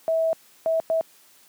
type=tone bursts at uneven times; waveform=sine; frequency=650 Hz; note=E5; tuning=24 cents flat; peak=-19 dBFS; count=3; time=0.08-0.33 / 0.66-0.8 / 0.9-1.01 s; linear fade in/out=0 ms; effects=white hiss -55 dBFS RMS until 1.48 s + high-pass 150 Hz 12 dB/octave